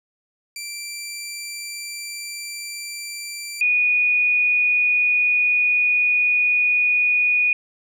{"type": "tone pair in turn", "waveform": ["15% pulse", "sine"], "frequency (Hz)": [2349, 2464], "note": ["D7", "D#7"], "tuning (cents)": [0, -17], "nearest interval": "minor second", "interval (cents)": 83, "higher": "second", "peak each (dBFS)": [-23, -15], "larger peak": "second", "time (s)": [[0.56, 3.61], [3.61, 7.53]], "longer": "second", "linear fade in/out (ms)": 2, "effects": []}